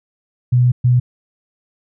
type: tone bursts at uneven times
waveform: sine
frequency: 123.8 Hz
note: B2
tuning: 5 cents sharp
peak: -9 dBFS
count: 2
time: 0.52-0.72 / 0.84-1 s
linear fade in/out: 10 ms
effects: none